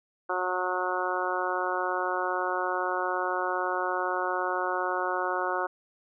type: harmonic tone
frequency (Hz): 182.4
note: F#3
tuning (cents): -24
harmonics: 2 / 3 / 4 / 5 / 6 / 7 / 8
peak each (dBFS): -34 / -34 / -34 / -34 / -34 / -34 / -34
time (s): 0.29-5.67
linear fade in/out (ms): 10
effects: none